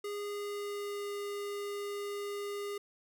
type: tone with pitch glide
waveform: square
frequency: 410.2 to 406.7 Hz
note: G#4 to G#4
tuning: -21 to -36 cents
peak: -37 dBFS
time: 0.04-2.78 s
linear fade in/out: 5 ms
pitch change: -15 cents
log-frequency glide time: 0.24-1.15 s
effects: none